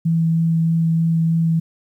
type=tone with vibrato; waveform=sine; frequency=164.2 Hz; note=E3; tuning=6 cents flat; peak=-14 dBFS; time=0.05-1.6 s; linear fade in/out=10 ms; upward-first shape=sine; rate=3.2 Hz; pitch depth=8 cents each way; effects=9-bit